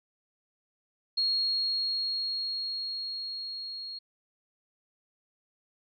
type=tone with level ramp; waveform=sine; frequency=4288 Hz; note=C8; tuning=42 cents sharp; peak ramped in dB=-24 to -37 dBFS; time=1.17-3.99 s; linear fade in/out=10 ms; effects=none